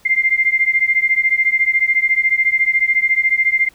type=beating tone pair; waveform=sine; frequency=2093 / 2107 Hz; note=C7 / C7; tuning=0 / +12 cents; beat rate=14 Hz; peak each=-15 / -16 dBFS; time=0.05-3.69 s; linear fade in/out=10 ms; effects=pink hiss -51 dBFS RMS until 3.74 s